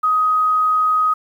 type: tone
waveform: sine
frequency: 1256 Hz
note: D#6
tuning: 16 cents sharp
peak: -13 dBFS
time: 0.03-1.14 s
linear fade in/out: 10 ms
effects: 8-bit